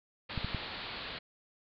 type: low-pass noise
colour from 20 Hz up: white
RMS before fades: -42 dBFS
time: 0.29-1.19 s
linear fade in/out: 10 ms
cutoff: 4500 Hz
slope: 96 dB/octave
type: clicks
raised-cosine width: 5 ms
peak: -22 dBFS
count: 3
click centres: 0.377 / 0.446 / 0.547 s
effects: none